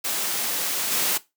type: noise with level steps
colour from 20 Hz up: white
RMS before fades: -26 / -23 dBFS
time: 0.04-1.18 s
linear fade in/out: 10 ms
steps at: 0.91 s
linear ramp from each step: 10 ms
effects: noise-tail reverb RT60 0.2 s tail -17 dB re dry + high-pass 200 Hz 12 dB/octave